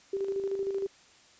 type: tone with tremolo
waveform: sine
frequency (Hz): 392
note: G4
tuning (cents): 0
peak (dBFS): -27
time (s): 0.13-0.87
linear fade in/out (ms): 5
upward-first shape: square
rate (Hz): 13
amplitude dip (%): 45
effects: white hiss -58 dBFS RMS until 1.39 s + resampled to 16000 Hz